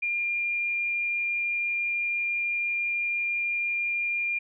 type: tone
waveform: sine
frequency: 2402 Hz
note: D7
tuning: 38 cents sharp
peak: -25 dBFS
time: 0.02-4.39 s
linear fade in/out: 10 ms
effects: none